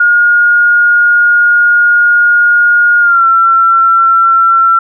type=tone with pitch glide; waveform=sine; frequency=1429 to 1351.9 Hz; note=F6 to E6; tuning=+39 to +43 cents; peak=-4 dBFS; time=0-4.79 s; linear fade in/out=5 ms; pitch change=-96 cents; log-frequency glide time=3-3.25 s; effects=none